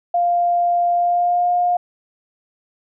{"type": "tone with pitch glide", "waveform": "sine", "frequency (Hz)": [698.5, 709.9], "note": ["F5", "F5"], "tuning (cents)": [0, 28], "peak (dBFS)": -14, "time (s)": [0.14, 1.77], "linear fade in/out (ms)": 5, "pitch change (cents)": 28, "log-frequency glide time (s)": [0.94, 1.51], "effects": []}